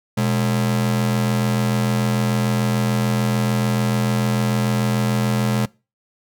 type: ring-modulated tone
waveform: 45% pulse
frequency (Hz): 165.9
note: E3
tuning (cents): +11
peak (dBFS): -14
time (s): 0.17-5.66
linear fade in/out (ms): 10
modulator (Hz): 43.4
effects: noise-tail reverb RT60 0.3 s tail -23 dB re dry